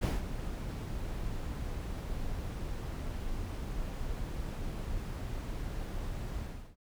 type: noise with ADSR envelope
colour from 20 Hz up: brown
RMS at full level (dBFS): -26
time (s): 0.01-6.76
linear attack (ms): 25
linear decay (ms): 180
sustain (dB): -11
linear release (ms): 360
effects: none